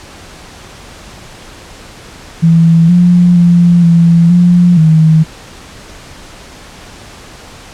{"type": "tone with pitch steps", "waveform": "sine", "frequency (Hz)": [165.3, 176.3, 173.2, 168.6, 175.9, 158.5], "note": ["E3", "F3", "F3", "E3", "F3", "D#3"], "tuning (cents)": [5, 17, -14, 39, 13, 32], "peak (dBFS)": -3, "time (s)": [2.42, 5.24], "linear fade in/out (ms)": 20, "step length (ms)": 470, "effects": ["pink hiss -33 dBFS RMS until 7.73 s", "low-pass 8000 Hz 12 dB/octave"]}